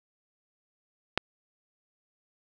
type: click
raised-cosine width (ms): 0.3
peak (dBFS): -7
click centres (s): 1.176
effects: none